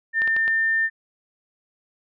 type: tone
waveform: sine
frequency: 1800 Hz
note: A6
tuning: 39 cents sharp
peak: -18 dBFS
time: 0.13-0.9 s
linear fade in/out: 50 ms
type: clicks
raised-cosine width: 0.3 ms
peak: -17 dBFS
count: 4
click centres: 0.219 / 0.276 / 0.365 / 0.479 s
effects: none